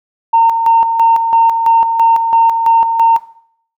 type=tone with tremolo; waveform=sine; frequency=914 Hz; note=A#5; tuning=34 cents flat; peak=-4 dBFS; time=0.33-3.18 s; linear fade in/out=10 ms; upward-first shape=square; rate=3 Hz; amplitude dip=55%; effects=noise-tail reverb RT60 0.6 s tail -17 dB re dry + tanh soft clip ceiling 0 dBFS